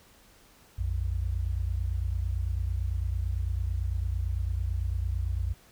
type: tone pair together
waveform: sine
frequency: 59.85 / 88.8 Hz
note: A#1 / F2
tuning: +46 / +29 cents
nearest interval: perfect fifth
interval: 683 cents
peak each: -29 / -30 dBFS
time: 0.78-5.54 s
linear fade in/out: 10 ms
effects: pink hiss -58 dBFS RMS until 5.71 s